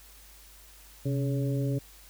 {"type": "harmonic tone with a mistuned harmonic", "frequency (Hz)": 140, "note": "C#3", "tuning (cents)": 18, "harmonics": [1, 2, 3, 4], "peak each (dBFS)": [-27, -33, -37, -39], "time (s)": [1.05, 1.79], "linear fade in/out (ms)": 10, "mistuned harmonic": 1, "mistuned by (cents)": -100, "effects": ["added 50 Hz sine -54 dBFS peak until 2.09 s", "white hiss -54 dBFS RMS until 2.09 s"]}